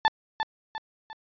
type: tone with echo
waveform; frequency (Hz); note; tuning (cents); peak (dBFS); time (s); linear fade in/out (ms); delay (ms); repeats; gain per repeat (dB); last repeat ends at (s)
35% pulse; 880; A5; 0; -16; 0.05-0.08; 0; 350; 3; -7; 1.13
effects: resampled to 11025 Hz